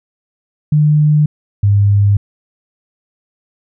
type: tone pair in turn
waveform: sine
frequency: 150.5 / 101.29 Hz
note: D3 / G#2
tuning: +43 / -43 cents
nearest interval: perfect fifth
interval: 686 cents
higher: first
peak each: -7 dBFS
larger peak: neither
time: 0.72-1.26 / 1.63-2.17 s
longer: neither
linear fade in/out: 5 ms
effects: none